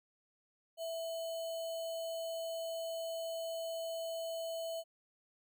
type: tone with sample-and-hold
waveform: sine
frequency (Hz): 659.3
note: E5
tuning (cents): 0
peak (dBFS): -37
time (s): 0.77-4.84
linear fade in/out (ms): 50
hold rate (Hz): 3675
effects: none